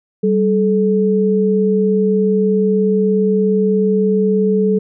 sine tone pair together, 194.15 / 431.6 Hz, G3 / A4, -16 / -33 cents, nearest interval octave + major second, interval 1383 cents, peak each -14 dBFS, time 0.23-4.79 s, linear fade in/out 10 ms, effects none

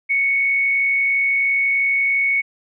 sine tone with frequency modulation, 2217 Hz, C#7, in tune, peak -15 dBFS, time 0.09-2.42 s, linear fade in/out 20 ms, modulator 109 Hz, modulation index 0.24, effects none

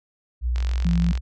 sine tone with pitch glide, 60.5 to 61.17 Hz, B1 to B1, -35 to -16 cents, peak -20 dBFS, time 0.41-1.21 s, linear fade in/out 50 ms, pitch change +19 cents, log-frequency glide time 0.67-0.77 s
click train, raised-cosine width 0.2 ms, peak -18 dBFS, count 29, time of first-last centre 0.56-1.175 s, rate 45.5 Hz
sine tone, 171.3 Hz, F3, 33 cents flat, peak -19 dBFS, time 0.85-1.12 s, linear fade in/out 5 ms
effects none

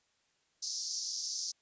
white band-pass noise, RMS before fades -38 dBFS, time 0.62-1.52 s, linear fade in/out 10 ms, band 4800 to 6200 Hz, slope 48 dB/octave, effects white hiss -74 dBFS RMS until 1.61 s + resampled to 16000 Hz

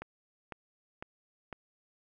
click train, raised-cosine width 0.5 ms, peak -25 dBFS, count 4, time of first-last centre 0.02-1.528 s, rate 1.99 Hz, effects none

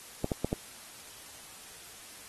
clicks, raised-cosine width 2 ms, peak -15 dBFS, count 4, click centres 0.244 / 0.318 / 0.446 / 0.529 s, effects white hiss -49 dBFS RMS until 2.28 s + AAC 32 kbps

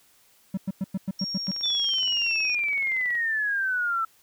triangle tone bursts, 191.6 Hz, G3, 39 cents flat, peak -22 dBFS, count 8, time 0.54-1.512 s, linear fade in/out 5 ms, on 34 ms, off 100 ms
sine tone, 5560 Hz, F8, 9 cents flat, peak -29 dBFS, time 1.19-2.55 s, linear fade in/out 5 ms
click train, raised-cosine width 0.3 ms, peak -28 dBFS, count 37, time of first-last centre 1.47-3.152 s, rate 21.4 Hz
sine exponential sweep, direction down, 3552 to 1318.5 Hz, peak -23 dBFS, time 1.63-4.05 s, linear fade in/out 5 ms
effects white hiss -60 dBFS RMS until 4.22 s

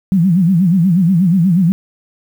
sine tone with vibrato, 178.6 Hz, F3, 39 cents sharp, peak -8 dBFS, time 0.12-1.72 s, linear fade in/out 0 ms, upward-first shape sine, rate 8.3 Hz, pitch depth 170 cents each way, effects 7-bit

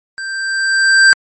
square tone with level ramp, 1571 Hz, G6, 3 cents sharp, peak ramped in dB -23 to -4 dBFS, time 0.18-1.13 s, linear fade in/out 0 ms, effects MP3 32 kbps

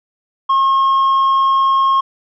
sine tone with tanh clipping, 1079 Hz, C#6, 47 cents flat, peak -11 dBFS, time 0.49-2.01 s, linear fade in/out 10 ms, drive 3 dB, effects none

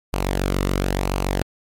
sawtooth tone with flanger, 47.06 Hz, F#1, 30 cents sharp, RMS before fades -22 dBFS, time 0.13-1.42 s, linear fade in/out 0 ms, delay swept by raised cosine 0.55 to 1.25 ms, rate 0.98 Hz, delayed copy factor -0.5, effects MP3 64 kbps

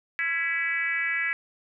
sine tone with frequency modulation, 1975.5 Hz, B6, in tune, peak -24 dBFS, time 0.19-1.33 s, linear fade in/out 0 ms, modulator 311 Hz, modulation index 1.3, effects none

